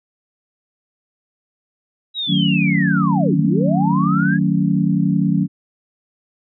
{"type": "linear two-way sweep", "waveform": "sine", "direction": "down then up", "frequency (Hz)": [3899, 136.7, 1696], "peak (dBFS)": -20, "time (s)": [2.14, 4.39], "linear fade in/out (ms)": 50, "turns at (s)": 3.39}
{"type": "chord", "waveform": "sine", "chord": "D# half-diminished seventh", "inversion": "none", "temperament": "just", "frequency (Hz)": [155.56, 186.68, 224, 280], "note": ["D#3", "F#3", "A3", "C#4"], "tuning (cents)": [0, 16, 31, 18], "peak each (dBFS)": [-19, -17, -22, -21], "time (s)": [2.27, 5.48], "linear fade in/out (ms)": 50}
{"effects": []}